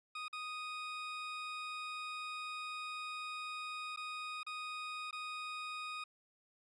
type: tone with dropouts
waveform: 20% pulse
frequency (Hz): 1244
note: D#6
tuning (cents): -1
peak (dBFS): -36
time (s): 0.15-6.04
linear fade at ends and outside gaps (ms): 5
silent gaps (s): 0.282-0.328 / 3.962-3.972 / 4.432-4.465 / 5.11-5.127
effects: low-pass 6000 Hz 12 dB/octave